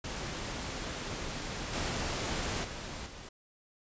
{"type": "noise with level steps", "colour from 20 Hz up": "pink", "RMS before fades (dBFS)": [-38, -34, -41, -47], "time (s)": [0.04, 3.29], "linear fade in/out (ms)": 5, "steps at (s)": [1.73, 2.64, 3.06], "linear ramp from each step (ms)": 5, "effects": ["resampled to 16000 Hz"]}